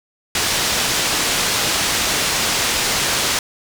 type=low-pass noise; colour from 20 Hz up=white; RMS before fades=-19 dBFS; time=0.35-3.39 s; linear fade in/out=2 ms; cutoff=6500 Hz; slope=12 dB/octave; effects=none